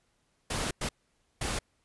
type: noise bursts at uneven times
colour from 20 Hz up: pink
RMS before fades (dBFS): -32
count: 3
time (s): 0.5-0.71 / 0.81-0.89 / 1.41-1.59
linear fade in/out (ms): 5
effects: pink hiss -73 dBFS RMS until 1.84 s + resampled to 24000 Hz